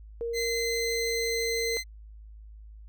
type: tone with pitch glide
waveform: sine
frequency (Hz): 466.2 to 461.1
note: A#4 to A#4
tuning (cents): 0 to -19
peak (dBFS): -29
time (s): 0.21-1.77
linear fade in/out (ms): 0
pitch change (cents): -19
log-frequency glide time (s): 0.34-1.42
type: tone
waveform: 20% pulse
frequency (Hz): 2058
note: C7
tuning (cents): -29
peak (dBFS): -24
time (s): 0.33-1.84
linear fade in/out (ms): 50
effects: added 53 Hz sine -44 dBFS peak until 2.88 s